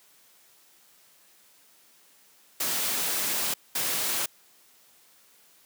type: noise bursts at uneven times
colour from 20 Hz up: white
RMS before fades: -28 dBFS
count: 2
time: 2.6-3.54 / 3.75-4.26 s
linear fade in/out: 5 ms
effects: white hiss -59 dBFS RMS until 5.65 s + high-pass 150 Hz 12 dB/octave